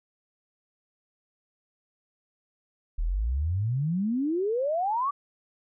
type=exponential sweep; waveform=sine; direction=up; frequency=36.71 to 1174.7 Hz; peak=-24 dBFS; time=2.98-5.11 s; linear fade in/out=10 ms; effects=none